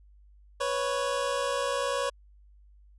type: tone pair together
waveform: 25% pulse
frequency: 493.9 / 554.4 Hz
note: B4 / C#5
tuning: 0 / 0 cents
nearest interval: major second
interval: 200 cents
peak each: -28 / -25 dBFS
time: 0.6-2.1 s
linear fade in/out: 10 ms
effects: added 50 Hz sine -53 dBFS peak until 2.98 s + resampled to 24000 Hz